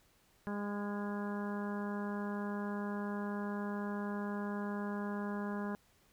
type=harmonic tone with a mistuned harmonic; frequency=204.2 Hz; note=G#3; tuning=29 cents flat; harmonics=1 / 2 / 3 / 4 / 5 / 6 / 7 / 8; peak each=-37 / -44 / -48 / -49 / -47 / -54 / -51 / -50 dBFS; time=0.47-5.75 s; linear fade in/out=0 ms; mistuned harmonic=8; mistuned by=+23 cents; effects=pink hiss -69 dBFS RMS until 6.12 s